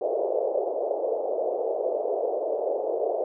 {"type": "band-pass noise", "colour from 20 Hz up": "white", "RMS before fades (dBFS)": -27, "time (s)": [0.01, 3.24], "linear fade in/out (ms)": 2, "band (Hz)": [400, 660], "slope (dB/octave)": 48, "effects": []}